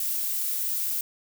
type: noise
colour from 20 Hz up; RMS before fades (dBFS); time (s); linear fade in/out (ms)
violet; -28; 0-1.01; 2
effects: none